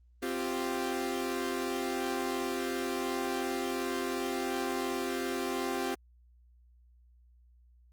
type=chord; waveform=sawtooth; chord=C suspended fourth; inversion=none; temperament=equal; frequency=261.6 / 349.2 / 392 Hz; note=C4 / F4 / G4; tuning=0 / 0 / 0 cents; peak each=-32 dBFS; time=0.22-5.95 s; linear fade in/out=10 ms; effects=added 60 Hz sine -58 dBFS peak until 7.92 s + Opus 32 kbps